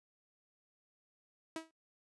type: tone with exponential decay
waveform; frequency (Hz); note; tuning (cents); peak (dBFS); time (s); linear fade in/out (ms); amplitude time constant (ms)
sawtooth; 322.8; E4; -36; -32; 1.56-1.71; 2; 32
effects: noise-tail reverb RT60 0.1 s tail -18 dB re dry + resampled to 24000 Hz